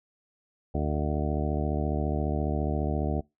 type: harmonic tone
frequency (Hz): 74.6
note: D2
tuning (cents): +28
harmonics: 1 / 2 / 3 / 4 / 5 / 6 / 8 / 9 / 10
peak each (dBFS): -29 / -32 / -34 / -35 / -36 / -37 / -38 / -39 / -39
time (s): 0.74-3.21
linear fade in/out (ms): 10
effects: noise-tail reverb RT60 0.2 s tail -23 dB re dry